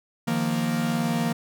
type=chord; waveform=45% pulse; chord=Eb suspended second; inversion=none; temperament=equal; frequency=155.56 / 174.61 / 233.1 Hz; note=Eb3 / F3 / Bb3; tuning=0 / 0 / 0 cents; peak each=-29 / -29 / -25 dBFS; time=0.27-1.33 s; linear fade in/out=10 ms; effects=none